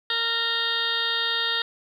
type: harmonic tone with a mistuned harmonic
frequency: 461.8 Hz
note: A#4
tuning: 16 cents flat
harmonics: 1 / 2 / 3 / 4 / 6 / 7 / 8 / 9 / 10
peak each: -38 / -38 / -31 / -29 / -35 / -31 / -26 / -38 / -36 dBFS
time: 0.1-1.62 s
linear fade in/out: 2 ms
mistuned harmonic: 6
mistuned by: +36 cents
effects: 9-bit